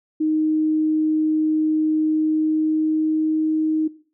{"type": "tone with pitch glide", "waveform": "sine", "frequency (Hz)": [311.1, 313.1], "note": ["D#4", "D#4"], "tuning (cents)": [0, 11], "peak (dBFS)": -17, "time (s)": [0.2, 3.88], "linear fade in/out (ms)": 10, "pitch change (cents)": 11, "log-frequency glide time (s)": [2.02, 3.38], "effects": ["noise-tail reverb RT60 0.4 s tail -17 dB re dry"]}